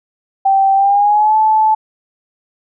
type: tone with pitch glide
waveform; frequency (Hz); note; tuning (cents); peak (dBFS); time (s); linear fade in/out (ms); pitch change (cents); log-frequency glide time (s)
sine; 779 to 869.4; G5 to A5; -11 to -21; -8; 0.45-1.75; 10; +190; 0.75-1.36
effects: none